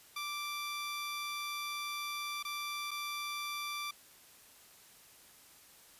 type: tone with dropouts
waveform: 15% pulse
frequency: 1174 Hz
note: D6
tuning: 1 cent flat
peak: -31 dBFS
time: 0.16-3.91 s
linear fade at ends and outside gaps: 5 ms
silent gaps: 2.428-2.449 / 2.909-2.913 s
effects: white hiss -59 dBFS RMS until 5.99 s + resampled to 32000 Hz